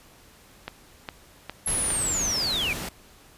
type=click train; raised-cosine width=0.3 ms; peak=-16 dBFS; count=4; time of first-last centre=0.68-1.904 s; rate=2.45 Hz
type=linear sweep; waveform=sine; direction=down; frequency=11175 to 2272 Hz; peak=-24 dBFS; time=1.66-2.73 s; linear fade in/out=2 ms
type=noise; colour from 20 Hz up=pink; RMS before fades=-33 dBFS; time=1.67-2.89 s; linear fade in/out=5 ms
effects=pink hiss -53 dBFS RMS until 3.37 s + resampled to 32000 Hz